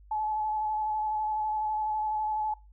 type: tone with vibrato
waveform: sine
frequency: 858 Hz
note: A5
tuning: 44 cents flat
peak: -27 dBFS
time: 0.11-2.54 s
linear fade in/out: 5 ms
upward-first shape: square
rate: 12 Hz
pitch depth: 16 cents each way
effects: noise-tail reverb RT60 0.3 s tail -24 dB re dry + added 50 Hz sine -51 dBFS peak until 2.72 s